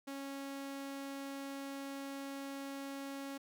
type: tone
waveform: sawtooth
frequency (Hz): 275.6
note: C#4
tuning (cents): -10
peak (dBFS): -38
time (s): 0.07-3.38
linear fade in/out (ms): 10
effects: none